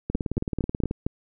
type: two click trains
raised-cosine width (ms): 3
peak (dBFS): -14 / -11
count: 16 / 5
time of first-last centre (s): 0.1-0.911 / 0.15-1.065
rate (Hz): 18.5 / 4.37
effects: none

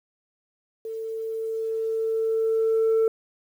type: tone with level ramp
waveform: sine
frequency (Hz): 446.6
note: A4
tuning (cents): +26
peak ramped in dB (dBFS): -30 to -15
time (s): 0.85-3.08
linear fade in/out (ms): 2
effects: tanh soft clip ceiling -16 dBFS + 9-bit

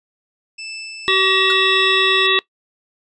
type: tone with tremolo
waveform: 25% pulse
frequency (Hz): 2637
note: E7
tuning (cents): 0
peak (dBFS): -24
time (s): 0.58-2.27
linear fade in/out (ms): 10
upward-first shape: sine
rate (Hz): 1.8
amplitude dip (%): 30
type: harmonic tone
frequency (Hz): 380.8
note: F#4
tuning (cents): +50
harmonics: 1 / 3 / 5 / 7 / 9 / 10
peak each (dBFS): -20 / -20 / -20 / -20 / -20 / -20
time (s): 1.08-2.39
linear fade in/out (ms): 0
type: tone with exponential decay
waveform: square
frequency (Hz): 1439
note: F#6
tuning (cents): -49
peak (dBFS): -22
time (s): 1.5-1.57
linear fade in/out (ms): 0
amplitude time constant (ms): 15
effects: noise-tail reverb RT60 0.1 s tail -21 dB re dry + resampled to 22050 Hz

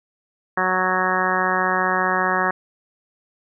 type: harmonic tone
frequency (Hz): 185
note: F#3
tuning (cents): 0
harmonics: 1 / 2 / 3 / 4 / 5 / 6 / 7 / 8 / 9 / 10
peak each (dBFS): -30 / -28 / -29 / -26 / -27 / -24 / -27 / -30 / -24 / -28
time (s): 0.57-2.51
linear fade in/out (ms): 5
effects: none

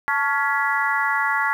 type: harmonic tone with a mistuned harmonic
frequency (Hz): 280.1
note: C#4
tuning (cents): +18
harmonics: 3 / 4 / 5 / 6 / 7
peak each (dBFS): -25 / -25 / -25 / -25 / -25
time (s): 0.08-1.53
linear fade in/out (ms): 0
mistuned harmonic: 3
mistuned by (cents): +75
effects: 8-bit

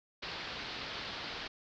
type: low-pass noise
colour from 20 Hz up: white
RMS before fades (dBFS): -42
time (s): 0.22-1.48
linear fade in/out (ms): 10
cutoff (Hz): 4700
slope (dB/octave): 48
effects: none

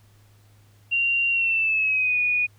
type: tone with pitch glide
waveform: sine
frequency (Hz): 2765 to 2463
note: F7 to D#7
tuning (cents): -18 to -18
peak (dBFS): -19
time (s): 0.91-2.47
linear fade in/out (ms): 20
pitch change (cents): -200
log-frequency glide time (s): 1.3-2.19
effects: added 103 Hz sine -53 dBFS peak until 2.58 s + pink hiss -61 dBFS RMS until 2.58 s

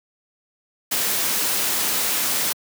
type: noise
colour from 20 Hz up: white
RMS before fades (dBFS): -22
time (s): 0.91-2.53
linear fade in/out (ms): 10
effects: high-pass 150 Hz 12 dB/octave

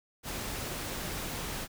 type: noise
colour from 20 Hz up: pink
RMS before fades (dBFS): -37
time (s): 0.23-1.68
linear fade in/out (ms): 50
effects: none

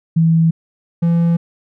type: tone pair in turn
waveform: sine / triangle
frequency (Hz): 163.6 / 168.98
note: E3 / E3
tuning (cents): -13 / +43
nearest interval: minor second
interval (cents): 56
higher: second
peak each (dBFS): -9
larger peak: neither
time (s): 0.16-0.51 / 1.02-1.37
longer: neither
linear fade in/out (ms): 10
effects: none

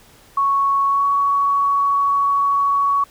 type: tone with pitch glide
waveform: sine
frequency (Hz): 1108.7 to 1121.6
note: C#6 to C#6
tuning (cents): 0 to +20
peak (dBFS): -14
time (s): 0.37-3.04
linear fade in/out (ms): 5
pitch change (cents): +20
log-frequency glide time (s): 0.87-1.06
effects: pink hiss -49 dBFS RMS until 3.1 s

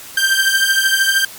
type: beating tone pair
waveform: sawtooth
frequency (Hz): 1568 / 1581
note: G6 / G6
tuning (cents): 0 / +14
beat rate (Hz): 13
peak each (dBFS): -12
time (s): 0.17-1.25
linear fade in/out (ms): 5
effects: white hiss -35 dBFS RMS until 1.38 s + Opus 48 kbps

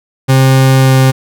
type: tone with pitch glide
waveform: 40% pulse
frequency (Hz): 132.7 to 131.94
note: C3 to C3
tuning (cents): +25 to +15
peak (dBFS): -4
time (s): 0.28-1.12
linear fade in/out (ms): 20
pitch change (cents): -10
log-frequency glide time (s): 0.79-0.95
effects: none

